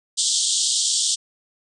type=band-pass noise; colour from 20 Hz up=white; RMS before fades=-21 dBFS; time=0.17-1.16 s; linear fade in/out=20 ms; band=3100 to 8800 Hz; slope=96 dB/octave; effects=none